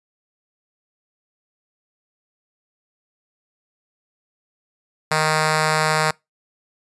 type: tone with notch filter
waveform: 5% pulse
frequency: 155.7 Hz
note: D#3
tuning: 2 cents sharp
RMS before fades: -19 dBFS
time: 5.11-6.11 s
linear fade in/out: 5 ms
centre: 320 Hz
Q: 1.7
effects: noise-tail reverb RT60 0.2 s tail -25 dB re dry + resampled to 24000 Hz